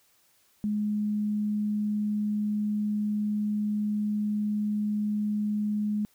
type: tone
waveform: sine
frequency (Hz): 209.6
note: G#3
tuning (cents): +16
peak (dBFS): -25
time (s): 0.64-6.05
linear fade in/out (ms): 0
effects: white hiss -65 dBFS RMS until 6.14 s